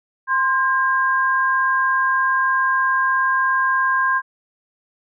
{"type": "tone pair together", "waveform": "sine", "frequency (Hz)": [1046.5, 1609.7], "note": ["C6", "G6"], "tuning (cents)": [0, 45], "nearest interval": "perfect fifth", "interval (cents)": 745, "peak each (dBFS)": -18, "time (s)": [0.27, 4.22], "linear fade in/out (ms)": 50, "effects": []}